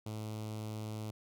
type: tone with notch filter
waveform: sawtooth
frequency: 108.1 Hz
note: A2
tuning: 30 cents flat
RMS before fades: -41 dBFS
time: 0.06-1.11 s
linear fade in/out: 5 ms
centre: 1700 Hz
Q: 1.2
effects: none